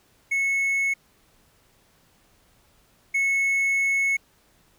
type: tone pair in turn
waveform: triangle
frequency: 2196 / 2196 Hz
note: C#7 / C#7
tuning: -17 / -17 cents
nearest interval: unison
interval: 0 cents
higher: neither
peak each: -19 / -18 dBFS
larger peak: second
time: 0.31-0.94 / 3.14-4.17 s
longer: second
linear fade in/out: 10 ms
effects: pink hiss -61 dBFS RMS until 4.78 s